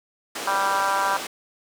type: band-pass noise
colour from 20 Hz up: pink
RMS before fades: -32 dBFS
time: 0.35-1.27 s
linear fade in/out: 5 ms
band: 380 to 9900 Hz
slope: 12 dB/octave
type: harmonic tone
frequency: 196 Hz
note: G3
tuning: in tune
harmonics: 3 / 4 / 5 / 6 / 7 / 8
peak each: -32 / -28 / -24 / -28 / -28 / -29 dBFS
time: 0.47-1.17 s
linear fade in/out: 5 ms
effects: none